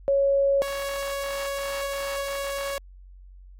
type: tone pair in turn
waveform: sine / sawtooth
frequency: 554.4 / 557 Hz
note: C#5 / C#5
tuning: 0 / +8 cents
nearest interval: unison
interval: 8 cents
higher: second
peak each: -18 / -24 dBFS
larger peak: first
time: 0.08-0.62 / 0.62-2.78 s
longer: second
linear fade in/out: 0 ms
effects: added 46 Hz sine -44 dBFS peak until 3.59 s + AAC 48 kbps